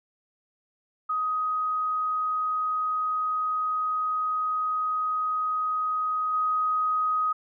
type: tone with level steps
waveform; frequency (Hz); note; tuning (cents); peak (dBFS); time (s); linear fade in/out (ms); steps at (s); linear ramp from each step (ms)
sine; 1255; D#6; +15; -24 / -22; 1.09-7.33; 10; 6.33; 10
effects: none

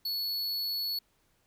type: tone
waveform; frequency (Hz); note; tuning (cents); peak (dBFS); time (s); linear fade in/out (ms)
square; 4405; C#8; -12; -31; 0.05-0.99; 5
effects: pink hiss -71 dBFS RMS until 1.46 s

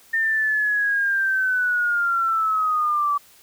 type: linear sweep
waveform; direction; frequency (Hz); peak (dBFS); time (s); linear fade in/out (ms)
sine; down; 1815 to 1147; -18; 0.13-3.18; 10
effects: white hiss -52 dBFS RMS until 3.42 s

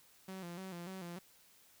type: tone with vibrato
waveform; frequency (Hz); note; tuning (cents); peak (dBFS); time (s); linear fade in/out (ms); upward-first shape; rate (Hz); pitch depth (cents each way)
sawtooth; 180.8; F#3; -40; -40; 0.28-1.19; 5; square; 3.4; 80
effects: white hiss -65 dBFS RMS until 1.8 s

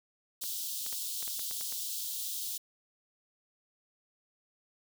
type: high-pass noise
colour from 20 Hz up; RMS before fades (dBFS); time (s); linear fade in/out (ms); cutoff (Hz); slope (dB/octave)
white; -37; 0.41-2.58; 10; 3200; 48
type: clicks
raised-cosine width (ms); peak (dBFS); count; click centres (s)
0.3; -30; 9; 0.438 / 0.864 / 0.927 / 1.226 / 1.278 / 1.394 / 1.511 / 1.611 / 1.724
effects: none

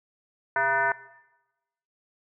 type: tone with frequency modulation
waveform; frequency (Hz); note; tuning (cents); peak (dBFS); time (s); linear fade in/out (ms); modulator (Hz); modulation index
sine; 1230; D#6; -20; -21; 0.56-0.92; 2; 276; 2.1
effects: noise-tail reverb RT60 1.0 s tail -18 dB re dry

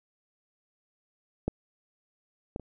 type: clicks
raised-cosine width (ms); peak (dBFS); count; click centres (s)
2; -14 / -19 / -29; 3; 1.48 / 2.561 / 2.597
effects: none

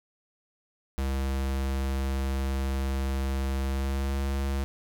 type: tone with pitch glide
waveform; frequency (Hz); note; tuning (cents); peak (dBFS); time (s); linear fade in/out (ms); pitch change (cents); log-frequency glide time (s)
square; 67.2 to 68.41; C2 to C#2; +47 to -22; -27; 0.98-4.64; 0; +31; 3.66-4.15
effects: none

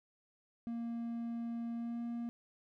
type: tone with pitch glide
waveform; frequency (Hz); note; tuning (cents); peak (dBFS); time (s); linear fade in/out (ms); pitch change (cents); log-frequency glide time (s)
triangle; 233.1 to 235.5; A#3 to A#3; 0 to +18; -35; 0.67-2.29; 0; +18; 1.75-2.01
effects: none

